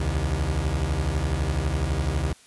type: beating tone pair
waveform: 30% pulse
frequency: 66.2 / 78.2 Hz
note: C2 / D#2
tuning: +21 / +9 cents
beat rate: 12 Hz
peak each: -23 / -23 dBFS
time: 0-2.33 s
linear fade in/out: 5 ms
effects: white hiss -53 dBFS RMS until 2.46 s + resampled to 24000 Hz